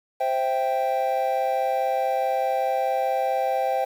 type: chord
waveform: triangle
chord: C major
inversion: none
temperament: equal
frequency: 523.3 / 659.3 / 784 Hz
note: C5 / E5 / G5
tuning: 0 / 0 / 0 cents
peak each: -24 / -26 / -22 dBFS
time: 0.2-3.85 s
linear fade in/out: 10 ms
effects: 8-bit